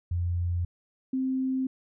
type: tone pair in turn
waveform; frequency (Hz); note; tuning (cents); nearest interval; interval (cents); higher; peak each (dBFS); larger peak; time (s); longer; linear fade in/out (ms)
sine; 87.31 / 261.6; F2 / C4; 0 / 0; octave + perfect fifth; 1900; second; -25; neither; 0.11-0.65 / 1.13-1.67; neither; 5
effects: none